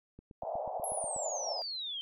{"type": "click train", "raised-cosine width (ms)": 3, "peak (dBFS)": -37, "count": 9, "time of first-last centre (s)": [0.19, 1.163], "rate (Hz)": 8.22}
{"type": "band-pass noise", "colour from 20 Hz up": "pink", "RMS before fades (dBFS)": -38, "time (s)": [0.42, 1.62], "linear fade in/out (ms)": 0, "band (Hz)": [590, 780], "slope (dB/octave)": 48}
{"type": "exponential sweep", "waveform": "sine", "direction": "down", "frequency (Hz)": [11320, 3097], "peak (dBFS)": -36, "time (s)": [0.84, 2.01], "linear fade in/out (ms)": 0}
{"effects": []}